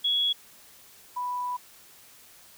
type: tone pair in turn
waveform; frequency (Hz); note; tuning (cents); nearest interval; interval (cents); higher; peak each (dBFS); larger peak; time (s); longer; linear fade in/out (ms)
sine; 3352 / 988; G#7 / B5; +15 / 0; octave + major sixth; 2115; first; -22 / -28; first; 0.04-0.33 / 1.16-1.57; second; 10
effects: white hiss -53 dBFS RMS until 2.57 s